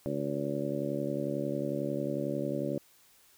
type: harmonic tone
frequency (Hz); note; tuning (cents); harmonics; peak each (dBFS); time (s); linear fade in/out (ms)
71.1; C#2; +45; 2 / 3 / 4 / 5 / 6 / 7 / 8; -38 / -38 / -36 / -37 / -45 / -41 / -36; 0.06-2.78; 0
effects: white hiss -62 dBFS RMS until 3.37 s